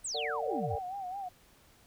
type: exponential sweep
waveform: sine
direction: down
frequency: 8870 to 77.4 Hz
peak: -34 dBFS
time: 0.04-0.76 s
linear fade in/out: 10 ms
type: chord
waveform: sine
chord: Bb augmented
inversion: none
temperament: equal with one note detuned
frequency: 455.3 / 587.3 / 740 Hz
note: Bb4 / D5 / F#5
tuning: -41 / 0 / 0 cents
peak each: -37 / -39 / -38 dBFS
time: 0.14-0.79 s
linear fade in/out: 10 ms
type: tone with vibrato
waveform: sine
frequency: 761 Hz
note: F#5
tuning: 48 cents sharp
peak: -36 dBFS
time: 0.49-1.29 s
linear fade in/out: 10 ms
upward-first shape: sine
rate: 4.7 Hz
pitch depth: 100 cents each way
effects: pink hiss -62 dBFS RMS until 1.86 s